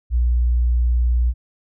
sine tone with vibrato, 60.1 Hz, B1, 46 cents flat, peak -14 dBFS, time 0.1-1.34 s, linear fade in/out 50 ms, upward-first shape square, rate 19 Hz, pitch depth 13 cents each way, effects none

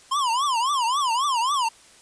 square tone with vibrato, 1030 Hz, C6, 28 cents flat, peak -21 dBFS, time 0.11-1.69 s, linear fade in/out 10 ms, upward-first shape triangle, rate 3.7 Hz, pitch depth 260 cents each way, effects white hiss -51 dBFS RMS until 2.01 s + resampled to 22050 Hz

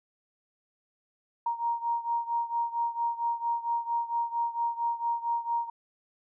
sine beating tone pair, 935 / 939.4 Hz, A#5 / A#5, +5 / +13 cents, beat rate 4.4 Hz, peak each -29 / -32 dBFS, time 1.46-5.7 s, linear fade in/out 5 ms, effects none

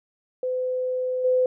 sine tone with level steps, 508 Hz, B4, 49 cents sharp, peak -23 / -17 dBFS, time 0.43-1.46 s, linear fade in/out 2 ms, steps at 1.24 s, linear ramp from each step 10 ms, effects none

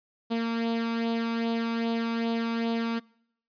sawtooth tone with flanger, 230 Hz, A#3, 23 cents flat, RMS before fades -28 dBFS, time 0.3-3 s, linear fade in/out 20 ms, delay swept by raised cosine 0.25 to 0.84 ms, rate 2.5 Hz, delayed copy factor +0.55, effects noise-tail reverb RT60 0.7 s tail -24 dB re dry + resampled to 11025 Hz

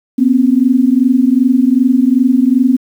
sine tone pair together, 244.9 / 267.5 Hz, B3 / C4, -14 / +38 cents, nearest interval major second, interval 152 cents, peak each -10 dBFS, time 0.18-2.77 s, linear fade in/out 10 ms, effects 7-bit

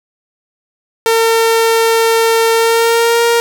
sawtooth tone with pitch glide, 454.2 to 468 Hz, A#4 to A#4, -45 to +7 cents, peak -5 dBFS, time 1.06-3.4 s, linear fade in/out 0 ms, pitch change +52 cents, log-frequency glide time 2.53-3.24 s, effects none

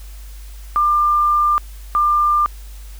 sine tone pair in turn, 1195 / 1195 Hz, D6 / D6, +30 / +30 cents, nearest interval unison, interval 0 cents, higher neither, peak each -12 dBFS, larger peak neither, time 0.76-1.58 / 1.95-2.46 s, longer first, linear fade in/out 0 ms, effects added 50 Hz sine -32 dBFS peak until 2.99 s + white hiss -46 dBFS RMS until 2.99 s

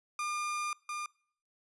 30% pulse tone pair in turn, 1205 / 1205 Hz, D6 / D6, +44 / +44 cents, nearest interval unison, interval 0 cents, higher neither, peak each -30 / -33 dBFS, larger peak first, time 0.19-0.73 / 0.89-1.06 s, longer first, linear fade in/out 2 ms, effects noise-tail reverb RT60 0.6 s tail -26 dB re dry + resampled to 24000 Hz

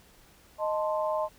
sine chord, A diminished, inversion second, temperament equal, 622.3 / 880 / 1046.5 Hz, Eb5 / A5 / C6, 0 / 0 / 0 cents, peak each -28 / -33 / -33 dBFS, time 0.58-1.29 s, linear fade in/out 50 ms, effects pink hiss -58 dBFS RMS until 1.38 s

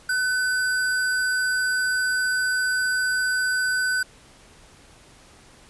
sine tone with sample-and-hold, 1505 Hz, F#6, 29 cents sharp, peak -20 dBFS, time 0.09-4.03 s, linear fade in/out 5 ms, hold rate 6300 Hz, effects pink hiss -51 dBFS RMS until 5.69 s + resampled to 24000 Hz

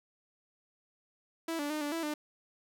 sawtooth tone with pitch steps, 328.8 / 290.6 / 305 / 291.4 / 330.1 / 299.5 Hz, E4 / D4 / D#4 / D4 / E4 / D4, -4 / -18 / -34 / -13 / +2 / +34 cents, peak -29 dBFS, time 1.48-2.14 s, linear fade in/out 5 ms, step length 110 ms, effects none

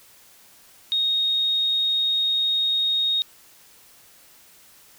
sine tone, 3729 Hz, A#7, in tune, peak -19 dBFS, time 0.92-3.22 s, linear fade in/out 0 ms, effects white hiss -52 dBFS RMS until 4.98 s

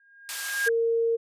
sine tone with exponential growth, 1620 Hz, G#6, 43 cents flat, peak -20 dBFS, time 0-0.69 s, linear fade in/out 2 ms, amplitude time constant 150 ms
white band-pass noise, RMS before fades -35 dBFS, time 0.29-0.68 s, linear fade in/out 0 ms, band 1000 to 12000 Hz, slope 12 dB/octave
sine tone, 460 Hz, A#4, 23 cents flat, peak -21 dBFS, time 0.66-1.17 s, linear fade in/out 20 ms
effects resampled to 32000 Hz

